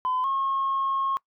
sine tone pair in turn, 1016 / 1083.5 Hz, B5 / C#6, +49 / -40 cents, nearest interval minor second, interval 111 cents, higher second, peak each -22 dBFS, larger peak neither, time 0.05-0.24 / 0.24-1.17 s, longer second, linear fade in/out 0 ms, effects noise-tail reverb RT60 0.1 s tail -23 dB re dry + tanh soft clip ceiling -19 dBFS

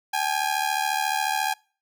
sawtooth ring-modulated tone, 816 Hz, G#5, 31 cents flat, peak -16 dBFS, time 0.13-1.54 s, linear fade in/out 10 ms, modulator 37.1 Hz, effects noise-tail reverb RT60 0.4 s tail -26 dB re dry

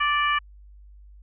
harmonic tone, 586 Hz, D5, 4 cents flat, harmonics 2 / 3 / 4 / 5, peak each -22 / -26 / -28 / -30 dBFS, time 0-0.39 s, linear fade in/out 10 ms, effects added 50 Hz sine -45 dBFS peak until 1.22 s

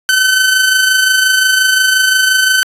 sawtooth tone with amplitude modulation, 1524 Hz, G6, 49 cents flat, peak -3 dBFS, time 0.09-2.63 s, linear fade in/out 0 ms, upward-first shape sine, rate 25.7 Hz, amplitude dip 40%, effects resampled to 32000 Hz

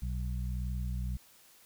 harmonic tone, 61.74 Hz, B1, in tune, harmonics 1 / 2 / 3, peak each -33 / -39 / -43 dBFS, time 0.02-1.17 s, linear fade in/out 5 ms, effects white hiss -60 dBFS RMS until 1.65 s

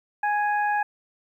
harmonic tone, 830.6 Hz, G#5, in tune, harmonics 1 / 2 / 3, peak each -22 / -27 / -39 dBFS, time 0.23-0.83 s, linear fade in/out 5 ms, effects 10-bit

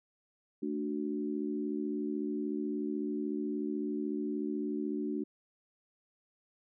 sine chord, D major, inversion second, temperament equal, 220 / 293.7 / 370 Hz, A3 / D4 / F#4, 0 / 0 / 0 cents, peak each -37 / -35 / -38 dBFS, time 0.62-5.24 s, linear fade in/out 10 ms, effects none

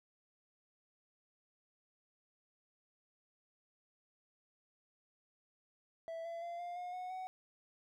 triangle tone with pitch steps, 659.3 / 673.2 / 687.3 / 701.7 / 716.5 / 731.5 / 746.9 Hz, E5 / E5 / F5 / F5 / F5 / F#5 / F#5, 0 / +36 / -28 / +8 / +44 / -20 / +16 cents, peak -39 dBFS, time 6.08-7.27 s, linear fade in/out 0 ms, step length 170 ms, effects none

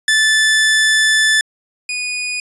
sawtooth tone pair in turn, 1750 / 2475 Hz, A6 / D#7, -10 / -10 cents, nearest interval tritone, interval 600 cents, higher second, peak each -7 / -16 dBFS, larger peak first, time 0.08-1.41 / 1.89-2.4 s, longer first, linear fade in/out 2 ms, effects resampled to 24000 Hz

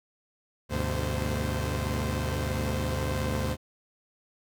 sawtooth tone cluster, 74.2 / 100.4 / 126.8 / 224.1 / 519 Hz, D2 / G2 / B2 / A3 / C5, +18 / +42 / +46 / +32 / -14 cents, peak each -27 / -30 / -30 / -35 / -32 dBFS, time 0.69-3.57 s, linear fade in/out 50 ms, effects none

